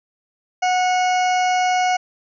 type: harmonic tone with a mistuned harmonic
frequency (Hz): 733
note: F#5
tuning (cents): -16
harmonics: 1 / 2 / 3 / 4 / 6 / 7 / 8 / 9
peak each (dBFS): -16 / -28 / -26 / -31 / -38 / -37 / -34 / -39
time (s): 0.62-1.97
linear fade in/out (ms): 10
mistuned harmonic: 4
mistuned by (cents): -35
effects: none